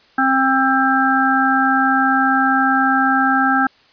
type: harmonic tone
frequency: 265.2 Hz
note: C4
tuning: 23 cents sharp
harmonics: 1 / 3 / 5 / 6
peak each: -18 / -18 / -18 / -18 dBFS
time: 0.18-3.67 s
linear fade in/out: 5 ms
effects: white hiss -52 dBFS RMS until 3.92 s + resampled to 11025 Hz